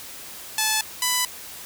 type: tone pair in turn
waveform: 5% pulse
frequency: 868 / 996 Hz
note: A5 / B5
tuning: -24 / +14 cents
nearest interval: major second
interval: 238 cents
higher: second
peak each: -8 dBFS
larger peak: neither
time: 0.58-0.81 / 1.02-1.25 s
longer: neither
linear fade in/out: 2 ms
effects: white hiss -39 dBFS RMS until 1.65 s